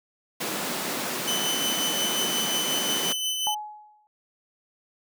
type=high-pass noise; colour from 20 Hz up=pink; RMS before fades=-30 dBFS; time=0.4-3.13 s; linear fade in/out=10 ms; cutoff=190 Hz; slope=24 dB/octave
type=tone with tremolo; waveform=sawtooth; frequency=3029 Hz; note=F#7; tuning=40 cents sharp; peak=-21 dBFS; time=1.27-3.55 s; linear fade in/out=10 ms; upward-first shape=sine; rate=5.6 Hz; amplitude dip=35%
type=tone with exponential decay; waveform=sine; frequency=845 Hz; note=G#5; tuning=30 cents sharp; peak=-23 dBFS; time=3.47-4.07 s; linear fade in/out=0 ms; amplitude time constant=130 ms
effects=none